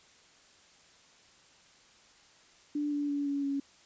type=tone with pitch steps; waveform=sine; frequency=293.7 / 289.8 / 286 / 282.2 / 278.5 Hz; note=D4 / D4 / D4 / C#4 / C#4; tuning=0 / -23 / -46 / +31 / +8 cents; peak=-29 dBFS; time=2.75-3.6 s; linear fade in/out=5 ms; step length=170 ms; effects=white hiss -60 dBFS RMS until 3.85 s + resampled to 16000 Hz